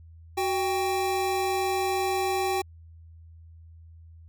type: tone pair together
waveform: square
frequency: 373.3 / 791 Hz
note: F#4 / G5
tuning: +15 / +15 cents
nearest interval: octave + minor second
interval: 1300 cents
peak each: -28 / -28 dBFS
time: 0.37-2.62 s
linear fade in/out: 10 ms
effects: added 82 Hz sine -46 dBFS peak until 4.28 s